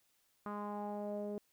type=tone with low-pass filter sweep; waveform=sawtooth; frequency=206.6 Hz; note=G#3; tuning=9 cents flat; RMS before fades=-41 dBFS; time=0.46-1.38 s; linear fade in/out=0 ms; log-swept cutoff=1200 to 500 Hz; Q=4.4; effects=white hiss -75 dBFS RMS until 1.52 s